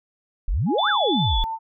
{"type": "exponential two-way sweep", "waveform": "sine", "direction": "up then down", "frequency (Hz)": [32.52, 1699, 32.52], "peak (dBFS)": -19, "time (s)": [0.48, 1.44], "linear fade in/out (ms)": 0, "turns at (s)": 0.89}
{"type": "tone with pitch glide", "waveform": "sine", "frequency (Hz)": [830.6, 895.4], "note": ["G#5", "A5"], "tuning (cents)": [0, 30], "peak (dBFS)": -25, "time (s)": [0.66, 1.59], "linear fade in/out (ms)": 50, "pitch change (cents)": 130, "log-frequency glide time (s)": [1.11, 1.4]}
{"type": "tone with vibrato", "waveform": "sine", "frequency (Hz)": 3470, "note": "A7", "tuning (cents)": -25, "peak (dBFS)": -24, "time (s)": [0.78, 1.44], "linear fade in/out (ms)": 10, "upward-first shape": "triangle", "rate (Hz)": 2.9, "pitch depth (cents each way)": 27}
{"effects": []}